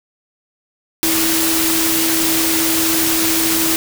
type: tone in noise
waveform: sine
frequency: 325.5 Hz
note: E4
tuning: 22 cents flat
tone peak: -19 dBFS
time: 1.03-3.76 s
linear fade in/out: 0 ms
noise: white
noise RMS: -17 dBFS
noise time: 1.03-3.76 s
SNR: -5 dB
effects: none